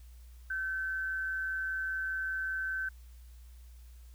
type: tone with amplitude modulation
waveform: sine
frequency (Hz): 1537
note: G6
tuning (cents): -35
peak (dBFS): -30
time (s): 0.5-2.89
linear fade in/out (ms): 5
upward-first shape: sine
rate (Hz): 165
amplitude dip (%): 40
effects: added 60 Hz sine -49 dBFS peak until 4.14 s + white hiss -66 dBFS RMS until 4.14 s